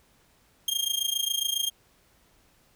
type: tone with amplitude modulation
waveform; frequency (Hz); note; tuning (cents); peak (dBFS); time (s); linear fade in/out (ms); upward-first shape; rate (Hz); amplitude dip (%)
sawtooth; 3218; G7; +45; -19; 0.68-1.7; 2; sine; 27.3; 85
effects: pink hiss -63 dBFS RMS until 2.75 s